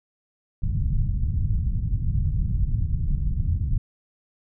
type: low-pass noise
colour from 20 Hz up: pink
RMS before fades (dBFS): -23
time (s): 0.62-3.78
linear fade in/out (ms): 5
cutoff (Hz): 140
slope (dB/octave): 24
effects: none